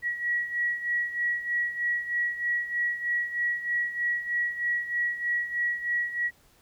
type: beating tone pair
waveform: sine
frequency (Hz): 1919 / 1922.2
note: A#6 / B6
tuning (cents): +50 / -47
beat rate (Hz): 3.2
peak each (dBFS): -27 / -32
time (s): 0.02-6.31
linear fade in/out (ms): 50
effects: pink hiss -61 dBFS RMS until 6.61 s